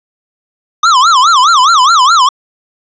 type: tone with vibrato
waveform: square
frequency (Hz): 1173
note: D6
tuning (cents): -2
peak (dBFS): -5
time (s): 0.83-2.29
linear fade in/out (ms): 5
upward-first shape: sine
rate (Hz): 4.8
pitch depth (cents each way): 290
effects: resampled to 16000 Hz + 7-bit